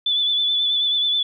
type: tone with vibrato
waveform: sine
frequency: 3480 Hz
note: A7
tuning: 20 cents flat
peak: -17 dBFS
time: 0.06-1.23 s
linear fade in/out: 5 ms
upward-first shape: sine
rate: 9.3 Hz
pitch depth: 31 cents each way
effects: none